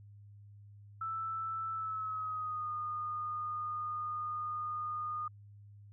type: tone with pitch glide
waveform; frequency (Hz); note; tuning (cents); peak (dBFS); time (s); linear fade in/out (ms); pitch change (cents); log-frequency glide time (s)
sine; 1321 to 1225.4; E6 to D#6; +3 to -27; -35; 1.01-5.28; 5; -130; 1.73-2.71
effects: added 102 Hz sine -52 dBFS peak until 5.92 s